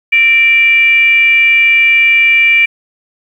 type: tone with frequency modulation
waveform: sine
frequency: 2349 Hz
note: D7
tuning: in tune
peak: -5 dBFS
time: 0.12-2.66 s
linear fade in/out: 10 ms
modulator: 518 Hz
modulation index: 0.39
effects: 7-bit